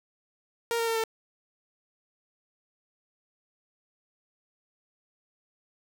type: tone with pitch steps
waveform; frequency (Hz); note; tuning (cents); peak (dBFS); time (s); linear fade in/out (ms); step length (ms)
sawtooth; 466.2 / 460 / 454 / 448; A#4 / A#4 / A#4 / A4; 0 / -23 / -46 / +31; -22; 0.71-1.038; 0; 82
effects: none